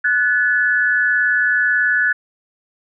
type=tone pair together; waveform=sine; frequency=1480 / 1718.3 Hz; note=F#6 / A6; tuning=0 / -42 cents; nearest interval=minor third; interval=258 cents; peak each=-16 dBFS; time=0.04-2.13 s; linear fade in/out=10 ms; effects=none